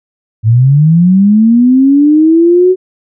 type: linear sweep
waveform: sine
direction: up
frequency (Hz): 106.2 to 375.6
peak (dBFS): -3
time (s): 0.43-2.76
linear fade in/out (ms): 50
effects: none